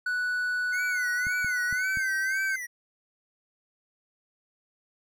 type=tone with pitch glide; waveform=triangle; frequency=1480 to 1551.8 Hz; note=F#6 to G6; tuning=0 to -18 cents; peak=-24 dBFS; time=0.06-2.56 s; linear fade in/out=5 ms; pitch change=+82 cents; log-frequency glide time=1.72-2 s
type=tone with vibrato; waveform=square; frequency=2087 Hz; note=C7; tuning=5 cents flat; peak=-34 dBFS; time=0.72-2.67 s; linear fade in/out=20 ms; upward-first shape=sine; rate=1.9 Hz; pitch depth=170 cents each way
type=clicks; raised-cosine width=5 ms; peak=-28 dBFS; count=4; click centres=1.269 / 1.446 / 1.727 / 1.972 s
effects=none